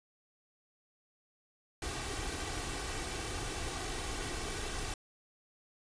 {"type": "noise with comb filter", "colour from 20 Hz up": "pink", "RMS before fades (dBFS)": -38, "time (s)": [1.82, 4.94], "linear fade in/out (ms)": 2, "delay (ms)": 2.6, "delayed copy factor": 0.55, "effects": ["resampled to 22050 Hz"]}